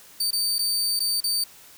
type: tone with dropouts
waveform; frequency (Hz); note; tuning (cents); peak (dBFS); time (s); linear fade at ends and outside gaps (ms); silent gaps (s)
sawtooth; 4600; D8; -37; -19; 0.2-1.44; 5; 0.308-0.329 / 0.584-0.59 / 0.994-1.002 / 1.205-1.239
effects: white hiss -49 dBFS RMS until 1.77 s